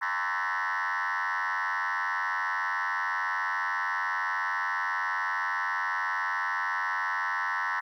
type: tone with frequency modulation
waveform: sine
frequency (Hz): 1417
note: F6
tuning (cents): +25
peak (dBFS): -25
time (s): 0.01-7.81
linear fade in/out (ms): 20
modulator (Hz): 93.9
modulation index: 5.4
effects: tanh soft clip ceiling -25 dBFS + 11-bit